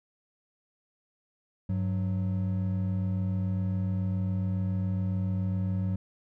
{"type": "tone pair together", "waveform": "triangle", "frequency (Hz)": [98.2, 185.38], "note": ["G2", "F#3"], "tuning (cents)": [4, 4], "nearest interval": "major seventh", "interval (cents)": 1100, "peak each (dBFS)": [-26, -29], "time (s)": [1.69, 5.96], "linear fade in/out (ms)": 5, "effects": []}